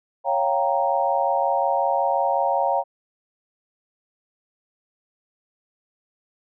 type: chord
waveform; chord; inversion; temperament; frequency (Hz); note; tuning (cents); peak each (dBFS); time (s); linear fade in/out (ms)
sine; G half-diminished seventh; second; equal; 554.4 / 698.5 / 784 / 932.3; Db5 / F5 / G5 / Bb5; 0 / 0 / 0 / 0; -24; 0.24-2.84; 50
effects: none